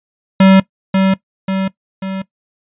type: tone with echo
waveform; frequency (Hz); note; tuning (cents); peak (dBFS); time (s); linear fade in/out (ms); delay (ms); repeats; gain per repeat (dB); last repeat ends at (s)
square; 191.6; G3; -39; -5; 0.4-0.6; 5; 540; 3; -5; 2.22
effects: noise-tail reverb RT60 0.1 s tail -19 dB re dry + resampled to 8000 Hz